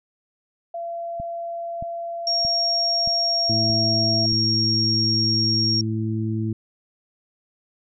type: tone with pitch glide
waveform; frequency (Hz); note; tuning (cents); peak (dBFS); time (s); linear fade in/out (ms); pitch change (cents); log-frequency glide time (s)
sine; 680 to 667.5; F5 to E5; -46 to +22; -27; 0.74-4.26; 5; -32; 3.22-3.89
type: click train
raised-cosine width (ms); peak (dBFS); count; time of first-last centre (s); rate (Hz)
5; -22; 6; 1.2-4.325; 1.6
type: tone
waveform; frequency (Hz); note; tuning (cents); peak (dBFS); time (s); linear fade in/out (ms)
sine; 5560; F8; -9; -19; 2.27-5.81; 2
type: harmonic tone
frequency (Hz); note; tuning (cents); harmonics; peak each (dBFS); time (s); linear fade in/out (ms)
110; A2; 0; 1 / 2 / 3; -24 / -27 / -29; 3.49-6.53; 5
effects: none